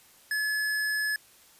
square tone, 1710 Hz, A6, 50 cents flat, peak -27 dBFS, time 0.31-1.16 s, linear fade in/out 2 ms, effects white hiss -57 dBFS RMS until 1.59 s + resampled to 32000 Hz

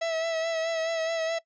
45% pulse tone with vibrato, 654 Hz, E5, 14 cents flat, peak -26 dBFS, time 0.01-1.39 s, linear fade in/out 10 ms, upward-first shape sine, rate 4.7 Hz, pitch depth 31 cents each way, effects noise-tail reverb RT60 0.1 s tail -20 dB re dry + resampled to 16000 Hz

